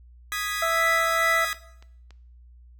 sawtooth chord, G# minor, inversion second, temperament equal, 1244.5 / 1661.2 / 1975.5 Hz, D#6 / G#6 / B6, 0 / 0 / 0 cents, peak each -28 dBFS, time 0.32-1.53 s, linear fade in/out 0 ms
harmonic tone, 659.3 Hz, E5, in tune, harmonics 1 / 2 / 3, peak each -25 / -25 / -25 dBFS, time 0.62-1.45 s, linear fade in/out 5 ms
click train, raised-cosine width 0.2 ms, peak -32 dBFS, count 5, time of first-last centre 0.98-2.107 s, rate 3.55 Hz
effects noise-tail reverb RT60 0.7 s tail -17 dB re dry + added 60 Hz sine -47 dBFS peak until 2.79 s

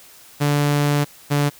sawtooth tone pair in turn, 145.4 / 144.71 Hz, D3 / D3, -17 / -25 cents, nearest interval unison, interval 8 cents, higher first, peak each -12 dBFS, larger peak neither, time 0.4-1.05 / 1.3-1.5 s, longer first, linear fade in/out 20 ms, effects white hiss -46 dBFS RMS until 1.59 s

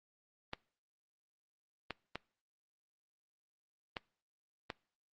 clicks, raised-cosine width 0.3 ms, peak -22 dBFS, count 5, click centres 0.534 / 1.907 / 2.156 / 3.968 / 4.702 s, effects noise-tail reverb RT60 0.5 s tail -25 dB re dry + Opus 24 kbps

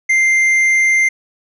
sine tone with tanh clipping, 2093 Hz, C7, in tune, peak -11 dBFS, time 0.09-1.09 s, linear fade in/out 10 ms, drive 6 dB, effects none

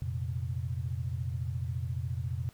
sine chord, F suspended fourth, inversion none, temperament equal, 87.31 / 116.54 / 130.81 Hz, F2 / Bb2 / C3, 0 / 0 / 0 cents, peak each -35 / -36 / -36 dBFS, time 0.02-2.49 s, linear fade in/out 0 ms, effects pink hiss -61 dBFS RMS until 2.53 s

